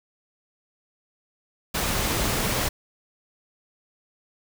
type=noise; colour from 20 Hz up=pink; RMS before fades=-25 dBFS; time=1.74-2.69 s; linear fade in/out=10 ms; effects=none